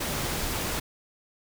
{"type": "noise", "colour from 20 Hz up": "pink", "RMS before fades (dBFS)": -30, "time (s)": [0, 0.8], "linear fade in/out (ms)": 10, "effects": []}